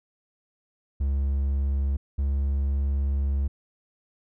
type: tone pair in turn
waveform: triangle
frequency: 69 / 69.34 Hz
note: C#2 / C#2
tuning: -7 / +1 cents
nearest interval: unison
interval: 8 cents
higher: second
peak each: -20 dBFS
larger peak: neither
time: 1-1.97 / 2.18-3.48 s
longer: second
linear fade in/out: 10 ms
effects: none